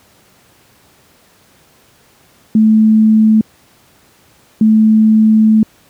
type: tone pair in turn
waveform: sine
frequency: 218 / 218 Hz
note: A3 / A3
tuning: -16 / -16 cents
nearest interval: unison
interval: 0 cents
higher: neither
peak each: -5 dBFS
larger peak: neither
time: 2.55-3.41 / 4.61-5.63 s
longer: second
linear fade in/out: 2 ms
effects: pink hiss -49 dBFS RMS until 5.89 s + high-pass 80 Hz 12 dB/octave